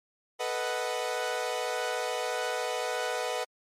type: chord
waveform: sawtooth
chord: B dominant seventh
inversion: third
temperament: equal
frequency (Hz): 440 / 493.9 / 622.3 / 740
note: A4 / B4 / D#5 / F#5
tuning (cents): 0 / 0 / 0 / 0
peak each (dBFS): -34 / -29 / -32 / -31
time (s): 0.39-3.45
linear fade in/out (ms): 20
effects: low-pass 10000 Hz 12 dB/octave + MP3 96 kbps